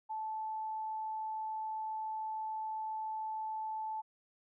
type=tone; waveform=sine; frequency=873 Hz; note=A5; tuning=14 cents flat; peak=-36 dBFS; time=0.09-4.02 s; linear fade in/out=20 ms; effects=none